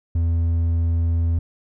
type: tone with hard clipping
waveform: sine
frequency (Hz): 83.6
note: E2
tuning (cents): +25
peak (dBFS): -18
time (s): 0.15-1.39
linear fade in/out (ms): 5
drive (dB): 3
effects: none